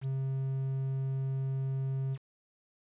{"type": "tone with quantisation", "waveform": "triangle", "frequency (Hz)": 134, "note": "C3", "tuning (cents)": 42, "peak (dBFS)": -28, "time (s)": [0.01, 2.18], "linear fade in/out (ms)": 50, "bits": 9, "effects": ["resampled to 8000 Hz"]}